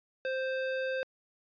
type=tone with band-pass filter; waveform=square; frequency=523.3 Hz; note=C5; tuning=in tune; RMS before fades=-33 dBFS; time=0.25-1.03 s; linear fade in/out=0 ms; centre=1300 Hz; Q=0.58; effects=resampled to 11025 Hz